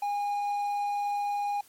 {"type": "tone with quantisation", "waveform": "triangle", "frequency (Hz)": 817, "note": "G#5", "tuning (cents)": -29, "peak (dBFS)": -25, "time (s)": [0.02, 1.61], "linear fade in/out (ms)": 5, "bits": 9, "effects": ["white hiss -58 dBFS RMS until 1.68 s", "MP3 64 kbps"]}